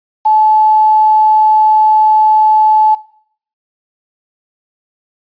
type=tone with quantisation; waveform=sine; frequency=863 Hz; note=A5; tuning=34 cents flat; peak=-6 dBFS; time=0.25-2.95 s; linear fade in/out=10 ms; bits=6; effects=noise-tail reverb RT60 0.6 s tail -20 dB re dry + resampled to 11025 Hz